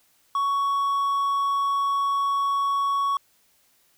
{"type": "tone", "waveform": "triangle", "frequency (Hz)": 1116, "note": "C#6", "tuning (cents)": 11, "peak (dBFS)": -19, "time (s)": [0.35, 3.17], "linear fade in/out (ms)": 2, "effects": ["white hiss -63 dBFS RMS until 3.97 s"]}